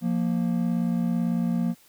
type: tone pair together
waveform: triangle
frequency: 175.1 / 233.1 Hz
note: F3 / A#3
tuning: +5 / 0 cents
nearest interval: perfect fourth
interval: 495 cents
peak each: -23 dBFS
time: 0.01-1.75 s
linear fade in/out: 50 ms
effects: white hiss -57 dBFS RMS until 1.88 s